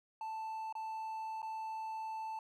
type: tone with dropouts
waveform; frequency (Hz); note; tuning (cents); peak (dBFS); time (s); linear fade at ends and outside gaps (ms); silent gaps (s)
triangle; 882; A5; +4; -37; 0.21-2.39; 2; 0.726-0.752 / 1.419-1.428
effects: none